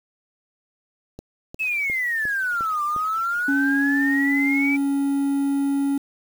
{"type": "click train", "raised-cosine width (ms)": 2, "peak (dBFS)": -23, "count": 6, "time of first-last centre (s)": [1.19, 2.963], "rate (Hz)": 2.82}
{"type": "exponential two-way sweep", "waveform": "sine", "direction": "down then up", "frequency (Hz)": [2637, 1174.7, 2335], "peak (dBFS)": -21, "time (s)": [1.59, 4.77], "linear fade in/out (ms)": 20, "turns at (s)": 2.83}
{"type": "tone", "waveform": "triangle", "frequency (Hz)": 278.7, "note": "C#4", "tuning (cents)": 9, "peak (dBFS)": -17, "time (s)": [3.48, 5.98], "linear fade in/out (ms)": 5}
{"effects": ["7-bit"]}